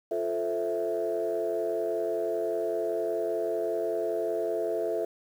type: chord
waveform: sine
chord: F major seventh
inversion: none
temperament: equal with one note detuned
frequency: 349.2 / 440 / 525.1 / 659.3 Hz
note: F4 / A4 / C5 / E5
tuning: 0 / 0 / +6 / 0 cents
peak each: -33 / -30 / -36 / -30 dBFS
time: 0.11-5.05 s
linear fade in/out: 5 ms
effects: tanh soft clip ceiling -19 dBFS + 9-bit